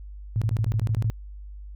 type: tone bursts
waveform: sine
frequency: 110 Hz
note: A2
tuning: in tune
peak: -20 dBFS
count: 10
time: 0.36-1.1 s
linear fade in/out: 0 ms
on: 56 ms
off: 20 ms
effects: added 50 Hz sine -37 dBFS peak until 1.75 s